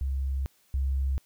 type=tone pair in turn; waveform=sine; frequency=67.3 / 67.3 Hz; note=C2 / C2; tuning=+49 / +49 cents; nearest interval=unison; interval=0 cents; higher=neither; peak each=-26 / -24 dBFS; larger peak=second; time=0.01-0.46 / 0.74-1.18 s; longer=first; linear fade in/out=0 ms; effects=white hiss -65 dBFS RMS until 1.25 s